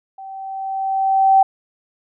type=tone with level ramp; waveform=sine; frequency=773 Hz; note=G5; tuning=24 cents flat; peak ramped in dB=-32 to -7 dBFS; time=0.18-1.43 s; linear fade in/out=5 ms; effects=none